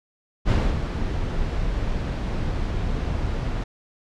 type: noise with ADSR envelope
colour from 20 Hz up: brown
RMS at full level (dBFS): -17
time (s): 0.45-3.64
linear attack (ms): 41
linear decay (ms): 280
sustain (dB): -8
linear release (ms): 6
effects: low-pass 5000 Hz 12 dB/octave